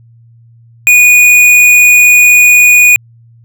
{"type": "tone with tanh clipping", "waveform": "sine", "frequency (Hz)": 2461, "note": "D#7", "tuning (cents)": -20, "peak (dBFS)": -3, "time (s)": [0.87, 2.96], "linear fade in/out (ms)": 0, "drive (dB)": 16, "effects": ["added 116 Hz sine -38 dBFS peak until 3.44 s"]}